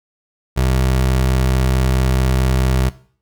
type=tone; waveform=25% pulse; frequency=64.6 Hz; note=C2; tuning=21 cents flat; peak=-10 dBFS; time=0.56-2.9 s; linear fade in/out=20 ms; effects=noise-tail reverb RT60 0.5 s tail -18 dB re dry